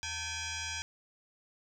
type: tone with frequency modulation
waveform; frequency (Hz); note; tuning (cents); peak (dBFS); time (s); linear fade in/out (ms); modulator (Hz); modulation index
sine; 1712; A6; -48; -35; 0.03-0.82; 0; 815; 6.2
effects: 11-bit